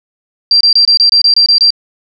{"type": "tone bursts", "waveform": "sine", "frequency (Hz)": 4719, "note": "D8", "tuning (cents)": 7, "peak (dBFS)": -4, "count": 10, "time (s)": [0.51, 1.705], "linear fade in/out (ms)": 2, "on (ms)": 97, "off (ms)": 25, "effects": []}